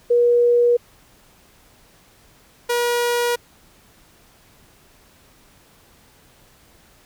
sine / sawtooth tone pair in turn, 480 / 480 Hz, B4 / B4, -49 / -49 cents, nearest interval unison, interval 0 cents, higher neither, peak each -12 / -14 dBFS, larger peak first, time 0.1-0.77 / 2.69-3.36 s, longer neither, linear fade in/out 10 ms, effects pink hiss -53 dBFS RMS until 7.05 s

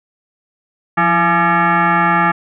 sine tone with frequency modulation, 175.2 Hz, F3, 6 cents sharp, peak -10 dBFS, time 0.97-2.32 s, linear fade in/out 10 ms, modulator 510 Hz, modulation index 3.3, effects none

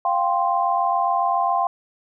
sine chord, F suspended second, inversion none, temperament just, 698.5 / 785.8 / 1047.7 Hz, F5 / G5 / C6, 0 / +4 / +2 cents, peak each -22 dBFS, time 0.05-1.67 s, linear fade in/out 2 ms, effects none

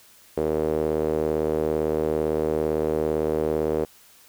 sawtooth tone with band-pass filter, 77.78 Hz, D#2, in tune, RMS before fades -24 dBFS, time 0.37-3.85 s, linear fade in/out 5 ms, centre 450 Hz, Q 3.7, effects white hiss -53 dBFS RMS until 4.28 s

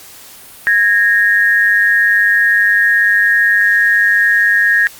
sine tone pair together, 1651 / 1853.2 Hz, G#6 / A#6, -11 / -11 cents, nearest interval major second, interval 200 cents, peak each -11 dBFS, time 0.67-4.87 s, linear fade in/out 0 ms, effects white hiss -37 dBFS RMS until 4.99 s + Opus 48 kbps

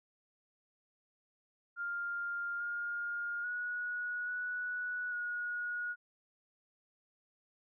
sine tone with pitch steps, 1401 / 1416 / 1459 / 1473 / 1448 Hz, F6 / F6 / F#6 / F#6 / F#6, +5 / +23 / -25 / -8 / -38 cents, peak -35 dBFS, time 1.76-5.96 s, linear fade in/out 50 ms, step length 840 ms, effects none

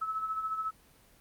sine tone with tremolo, 1300 Hz, E6, 24 cents flat, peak -29 dBFS, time 0.01-0.71 s, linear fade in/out 10 ms, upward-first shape sine, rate 14 Hz, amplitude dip 55%, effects pink hiss -61 dBFS RMS until 1.2 s + Opus 24 kbps

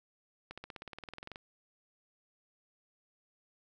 accelerating click train, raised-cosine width 0.3 ms, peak -28 dBFS, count 17, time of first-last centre 0.51-1.359 s, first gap 66 ms, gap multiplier 0.97, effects none

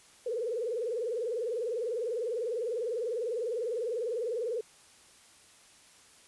sine tone with vibrato, 466.2 Hz, A#4, in tune, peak -30 dBFS, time 0.26-4.61 s, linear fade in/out 5 ms, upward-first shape sine, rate 20 Hz, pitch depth 150 cents each way, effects white hiss -58 dBFS RMS until 6.27 s + resampled to 24000 Hz

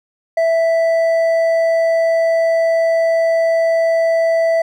triangle tone with hard clipping, 659.3 Hz, E5, in tune, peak -13 dBFS, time 0.37-4.62 s, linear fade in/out 5 ms, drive 8 dB, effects none

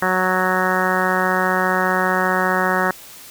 harmonic tone, 185 Hz, F#3, in tune, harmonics 1 / 2 / 3 / 4 / 5 / 6 / 7 / 8 / 9 / 10, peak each -25 / -25 / -25 / -25 / -25 / -25 / -25 / -25 / -25 / -25 dBFS, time 0.02-2.91 s, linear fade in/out 2 ms, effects white hiss -40 dBFS RMS until 3.3 s

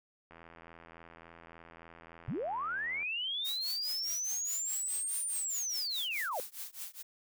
click train, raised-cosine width 0.5 ms, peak -37 dBFS, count 228, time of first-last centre 0.31-3.029 s, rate 83.5 Hz
sine linear two-way sweep, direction up then down, 92.5 to 9220 to 461.7 Hz, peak -33 dBFS, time 2.28-6.4 s, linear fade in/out 0 ms, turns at 5.26 s
blue noise with tremolo, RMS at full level -40 dBFS, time 3.44-7.03 s, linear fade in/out 20 ms, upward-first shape triangle, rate 4.8 Hz, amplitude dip 100%
effects none

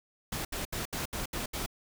pink noise bursts, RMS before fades -35 dBFS, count 7, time 0.32-1.662 s, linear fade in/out 5 ms, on 130 ms, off 72 ms, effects none

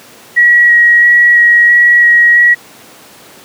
sine tone with vibrato, 1910 Hz, A#6, 42 cents sharp, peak -3 dBFS, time 0.36-2.55 s, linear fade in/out 20 ms, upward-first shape square, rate 1.5 Hz, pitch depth 9 cents each way, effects pink hiss -37 dBFS RMS until 3.44 s + high-pass 200 Hz 12 dB/octave

